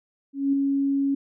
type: tone with ADSR envelope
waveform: sine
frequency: 276.8 Hz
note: C#4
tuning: 2 cents flat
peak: -17 dBFS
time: 0.33-1.15 s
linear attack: 200 ms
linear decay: 4 ms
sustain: -3 dB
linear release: 8 ms
effects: none